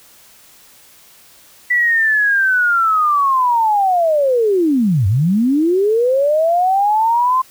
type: linear two-way sweep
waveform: sine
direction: down then up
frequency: 1975 to 90.6 to 1050 Hz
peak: -11 dBFS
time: 1.7-7.42 s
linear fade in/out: 10 ms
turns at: 5.07 s
effects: white hiss -46 dBFS RMS until 7.5 s